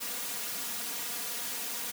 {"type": "noise with comb filter", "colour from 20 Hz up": "white", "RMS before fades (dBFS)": -36, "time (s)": [0, 1.92], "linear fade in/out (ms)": 20, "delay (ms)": 4.2, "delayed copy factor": 1, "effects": ["high-pass 100 Hz 12 dB/octave"]}